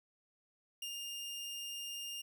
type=tone with ADSR envelope; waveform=sawtooth; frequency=2814 Hz; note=F7; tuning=12 cents sharp; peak=-36 dBFS; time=0.82-2.22 s; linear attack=4 ms; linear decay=73 ms; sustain=-2 dB; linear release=12 ms; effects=none